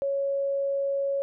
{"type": "tone", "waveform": "sine", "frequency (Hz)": 554.4, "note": "C#5", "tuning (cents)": 0, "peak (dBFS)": -24, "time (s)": [0.02, 1.22], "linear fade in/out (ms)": 0, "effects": []}